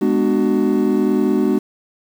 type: chord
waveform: triangle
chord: G# half-diminished seventh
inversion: none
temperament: just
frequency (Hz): 207.7 / 249.2 / 299 / 373.8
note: G#3 / B3 / D4 / F#4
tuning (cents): 0 / +16 / +31 / +18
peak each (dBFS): -17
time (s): 0.01-1.59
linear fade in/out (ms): 10
effects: tanh soft clip ceiling -2 dBFS + 7-bit